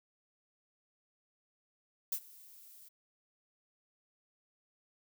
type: noise with ADSR envelope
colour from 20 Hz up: violet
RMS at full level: -33 dBFS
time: 2.12-2.89 s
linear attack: 5 ms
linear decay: 68 ms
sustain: -23 dB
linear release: 12 ms
effects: none